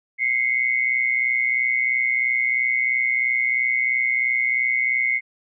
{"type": "tone pair together", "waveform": "sine", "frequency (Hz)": [2066, 2189], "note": ["C7", "C#7"], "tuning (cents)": [-22, -22], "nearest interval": "minor second", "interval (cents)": 100, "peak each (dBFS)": -21, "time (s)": [0.18, 5.21], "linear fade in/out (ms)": 50, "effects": []}